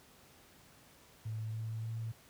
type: tone with pitch steps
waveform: sine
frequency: 110 / 111.54 / 113.09 Hz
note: A2 / A2 / A2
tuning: 0 / +24 / +48 cents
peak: -36 dBFS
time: 1.25-2.12 s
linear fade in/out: 10 ms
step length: 290 ms
effects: pink hiss -61 dBFS RMS until 2.29 s + high-pass 60 Hz 12 dB/octave